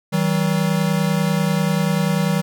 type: tone pair together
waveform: square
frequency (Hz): 159.77 / 190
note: D#3 / F#3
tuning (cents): +46 / +46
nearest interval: minor third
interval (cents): 300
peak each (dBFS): -20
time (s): 0.12-2.42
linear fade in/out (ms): 20
effects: none